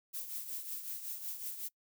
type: noise with tremolo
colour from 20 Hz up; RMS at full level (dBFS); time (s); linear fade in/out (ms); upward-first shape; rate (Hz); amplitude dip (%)
violet; -39; 0.13-1.69; 20; triangle; 5.4; 65
effects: noise-tail reverb RT60 0.1 s tail -24 dB re dry